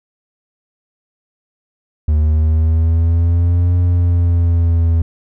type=linear two-way sweep; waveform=triangle; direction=up then down; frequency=75.6 to 88.6 to 82.5 Hz; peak=-8 dBFS; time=2.08-5.02 s; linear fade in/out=5 ms; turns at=3.76 s; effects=none